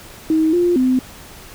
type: tone with pitch steps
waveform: sine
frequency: 316.9 / 350.8 / 256.5 Hz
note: D#4 / F4 / C4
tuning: +32 / +8 / -34 cents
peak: -12 dBFS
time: 0.3-0.99 s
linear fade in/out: 2 ms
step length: 230 ms
effects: pink hiss -39 dBFS RMS until 1.54 s